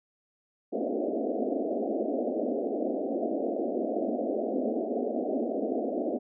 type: band-pass noise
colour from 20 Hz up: pink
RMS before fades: -30 dBFS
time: 0.72-6.19 s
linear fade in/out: 20 ms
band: 220 to 710 Hz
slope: 96 dB/octave
effects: none